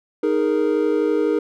triangle chord, D# suspended fourth, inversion none, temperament just, 311.1 / 414.8 / 466.7 Hz, D#4 / G#4 / A#4, 0 / -2 / +2 cents, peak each -19 dBFS, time 0.23-1.39 s, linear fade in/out 5 ms, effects none

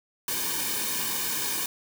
white noise with comb filter, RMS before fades -29 dBFS, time 0.28-1.66 s, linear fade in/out 2 ms, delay 1.5 ms, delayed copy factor -1, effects none

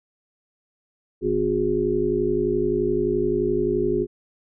harmonic tone, 51.6 Hz, G#1, 10 cents flat, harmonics 1 / 3 / 5 / 7 / 8, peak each -32 / -32 / -28 / -22 / -24 dBFS, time 1.21-4.07 s, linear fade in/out 50 ms, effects none

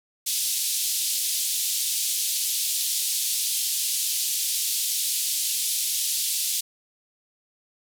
white band-pass noise, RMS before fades -26 dBFS, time 0.26-6.61 s, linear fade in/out 10 ms, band 3200 to 13000 Hz, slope 24 dB/octave, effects none

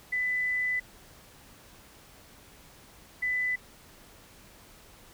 sine tone bursts at uneven times, 1998 Hz, B6, 20 cents sharp, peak -26 dBFS, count 2, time 0.12-0.8 / 3.22-3.56 s, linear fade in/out 10 ms, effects pink hiss -54 dBFS RMS until 5.13 s

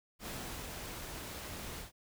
pink noise with ADSR envelope, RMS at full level -42 dBFS, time 0.19-1.92 s, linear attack 79 ms, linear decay 400 ms, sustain -2 dB, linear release 120 ms, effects none

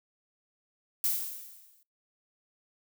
violet noise with exponential decay, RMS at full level -26 dBFS, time 1.04-1.83 s, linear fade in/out 1 ms, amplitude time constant 170 ms, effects noise-tail reverb RT60 0.2 s tail -23 dB re dry

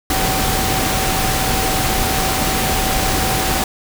sine tone in noise, 762 Hz, G5, 49 cents flat, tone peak -23 dBFS, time 0.1-3.64 s, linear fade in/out 2 ms, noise pink, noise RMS -18 dBFS, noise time 0.1-3.64 s, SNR -8 dB, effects none

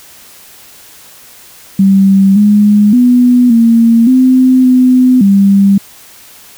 sine tone with pitch steps, 194.4 / 207.5 / 246.7 / 230.2 / 257.2 / 253.8 / 197.8 Hz, G3 / G#3 / B3 / A#3 / C4 / B3 / G3, -14 / -1 / -2 / -22 / -30 / +47 / +16 cents, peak -3 dBFS, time 1.79-5.78 s, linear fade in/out 5 ms, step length 570 ms, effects white hiss -37 dBFS RMS until 6.57 s

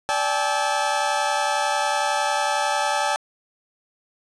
35% pulse tone cluster, 584 / 792 / 863 / 1301 Hz, D5 / G5 / A5 / E6, -10 / +18 / -34 / -23 cents, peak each -26 / -24 / -22 / -27 dBFS, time 0.09-3.16 s, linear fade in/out 0 ms, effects resampled to 22050 Hz + 9-bit

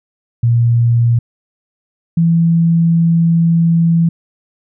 sine tone pair in turn, 118 / 166.88 Hz, A#2 / E3, +22 / +22 cents, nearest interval tritone, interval 600 cents, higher second, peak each -8 dBFS, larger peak neither, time 0.43-1.19 / 2.17-4.09 s, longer second, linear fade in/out 5 ms, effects none

